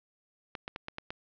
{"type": "clicks", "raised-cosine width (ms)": 0.3, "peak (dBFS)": -21, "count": 6, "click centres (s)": [0.552, 0.679, 0.761, 0.884, 0.984, 1.105], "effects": ["low-pass 5000 Hz 12 dB/octave"]}